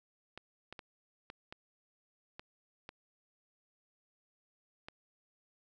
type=clicks; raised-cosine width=0.3 ms; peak=-29 dBFS; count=8; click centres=0.376 / 0.726 / 0.792 / 1.301 / 1.525 / 2.395 / 2.891 / 4.885 s; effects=none